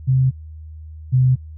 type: tone pair in turn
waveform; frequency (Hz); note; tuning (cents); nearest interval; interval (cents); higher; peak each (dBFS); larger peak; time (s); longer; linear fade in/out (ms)
sine; 130.81 / 128.41; C3 / C3; 0 / -32; unison; 32; first; -12 / -11; second; 0.07-0.31 / 1.12-1.36; neither; 20
effects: noise-tail reverb RT60 0.1 s tail -25 dB re dry + added 78 Hz sine -33 dBFS peak until 1.57 s